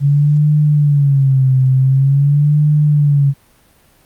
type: tone with vibrato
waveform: sine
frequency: 140 Hz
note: C#3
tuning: 18 cents sharp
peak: -8 dBFS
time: 0-3.34 s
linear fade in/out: 50 ms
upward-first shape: sine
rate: 0.46 Hz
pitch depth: 120 cents each way
effects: pink hiss -51 dBFS RMS until 4.05 s + Opus 48 kbps